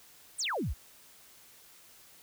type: exponential sweep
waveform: sine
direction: down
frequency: 9956 to 43.76 Hz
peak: -30 dBFS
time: 0.38-0.74 s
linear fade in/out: 20 ms
effects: white hiss -57 dBFS RMS until 2.22 s